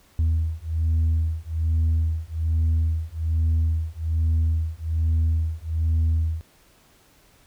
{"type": "beating tone pair", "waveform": "sine", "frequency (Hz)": [80, 81.2], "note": ["D#2", "E2"], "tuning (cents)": [49, -26], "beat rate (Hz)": 1.2, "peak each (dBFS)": -21, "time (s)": [0.19, 6.41], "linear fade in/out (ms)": 0, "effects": ["tanh soft clip ceiling -16 dBFS", "pink hiss -57 dBFS RMS until 7.46 s"]}